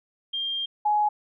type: tone pair in turn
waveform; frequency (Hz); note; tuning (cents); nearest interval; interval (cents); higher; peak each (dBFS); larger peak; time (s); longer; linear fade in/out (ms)
sine; 3198 / 839.2; G7 / G#5; +34 / +18; octave + major seventh; 2316; first; -26 / -19; second; 0.33-0.66 / 0.85-1.09; first; 10
effects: none